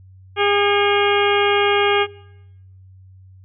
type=harmonic tone with a mistuned harmonic; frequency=406.7 Hz; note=G#4; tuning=36 cents flat; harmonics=1 / 2 / 3 / 4 / 5 / 6 / 7 / 8; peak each=-18 / -21 / -23 / -24 / -25 / -26 / -26 / -27 dBFS; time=0.36-2.07 s; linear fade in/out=50 ms; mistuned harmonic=5; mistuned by=+100 cents; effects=noise-tail reverb RT60 0.9 s tail -21 dB re dry + added 94 Hz sine -42 dBFS peak until 3.44 s